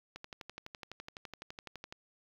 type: click train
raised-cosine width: 0.2 ms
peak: -26 dBFS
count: 22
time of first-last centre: 0.16-1.925 s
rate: 11.9 Hz
effects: low-pass 5000 Hz 12 dB/octave + 9-bit